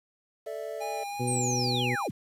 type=chord; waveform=triangle; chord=A suspended fourth; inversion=none; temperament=equal; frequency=440 / 587.3 / 659.3 Hz; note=A4 / D5 / E5; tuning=0 / 0 / 0 cents; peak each=-36 dBFS; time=0.46-1.04 s; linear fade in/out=10 ms
type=tone with vibrato; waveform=square; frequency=813 Hz; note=G#5; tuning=37 cents flat; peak=-34 dBFS; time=0.8-2.08 s; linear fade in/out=20 ms; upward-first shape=sine; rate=3.1 Hz; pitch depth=14 cents each way
type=harmonic tone; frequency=123.47 Hz; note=B2; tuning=in tune; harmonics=1 / 2 / 3 / 4; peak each=-30 / -33 / -35 / -36 dBFS; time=1.19-1.96 s; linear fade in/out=20 ms
type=linear sweep; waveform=sine; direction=down; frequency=8870 to 58.27 Hz; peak=-29 dBFS; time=1.27-2.11 s; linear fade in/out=10 ms
effects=resampled to 32000 Hz + 9-bit